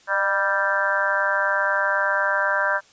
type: harmonic tone with a mistuned harmonic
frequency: 196 Hz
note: G3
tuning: in tune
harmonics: 3 / 4 / 5 / 6 / 7 / 8 / 9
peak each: -26 / -34 / -26 / -31 / -28 / -22 / -30 dBFS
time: 0.07-2.81 s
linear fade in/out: 50 ms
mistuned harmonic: 3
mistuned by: +40 cents
effects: white hiss -54 dBFS RMS until 2.92 s + resampled to 16000 Hz